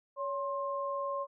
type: tone pair together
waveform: sine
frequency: 561.5 / 1060 Hz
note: C#5 / C6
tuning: +22 / +22 cents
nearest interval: major seventh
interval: 1100 cents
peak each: -35 / -35 dBFS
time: 0.16-1.27 s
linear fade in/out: 50 ms
effects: none